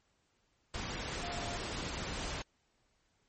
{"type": "tone in noise", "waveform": "sine", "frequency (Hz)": 698.5, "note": "F5", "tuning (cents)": 0, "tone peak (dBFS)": -43, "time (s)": [1.23, 1.57], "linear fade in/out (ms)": 2, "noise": "pink", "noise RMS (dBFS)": -39, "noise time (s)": [0.74, 2.42], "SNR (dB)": -7, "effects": ["pink hiss -75 dBFS RMS until 3.28 s", "MP3 32 kbps"]}